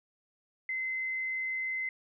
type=tone; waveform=sine; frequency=2057 Hz; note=C7; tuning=30 cents flat; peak=-31 dBFS; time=0.69-1.89 s; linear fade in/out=2 ms; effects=none